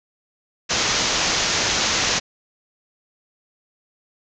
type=low-pass noise; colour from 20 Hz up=white; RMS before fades=-21 dBFS; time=0.69-2.2 s; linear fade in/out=20 ms; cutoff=6900 Hz; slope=96 dB/octave; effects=none